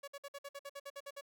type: tone bursts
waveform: sawtooth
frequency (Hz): 563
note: C#5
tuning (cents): +27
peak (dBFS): -40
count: 12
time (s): 0.03-1.211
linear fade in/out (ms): 10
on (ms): 48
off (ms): 55
effects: none